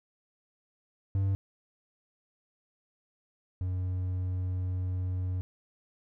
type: tone pair in turn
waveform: triangle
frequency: 97.2 / 91.74 Hz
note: G2 / F#2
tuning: -14 / -14 cents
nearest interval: minor second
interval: 100 cents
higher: first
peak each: -23 / -27 dBFS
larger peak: first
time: 1.15-1.35 / 3.61-5.41 s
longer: second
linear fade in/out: 0 ms
effects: none